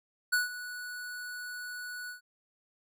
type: tone with ADSR envelope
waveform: square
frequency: 1474 Hz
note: F#6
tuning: 7 cents flat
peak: -24 dBFS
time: 0.32-2.21 s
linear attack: 14 ms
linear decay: 150 ms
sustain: -15 dB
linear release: 120 ms
effects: none